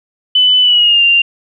sine tone with pitch glide, 3002 to 2785 Hz, F#7 to F7, +24 to -5 cents, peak -6 dBFS, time 0.35-1.22 s, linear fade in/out 5 ms, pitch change -129 cents, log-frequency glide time 0.61-1.03 s, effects none

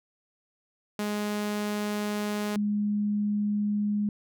sawtooth / sine tone pair in turn, 208.3 / 207.3 Hz, G#3 / G#3, +5 / -3 cents, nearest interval unison, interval 8 cents, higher first, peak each -24 dBFS, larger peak neither, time 0.99-2.56 / 2.56-4.09 s, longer first, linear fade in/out 2 ms, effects none

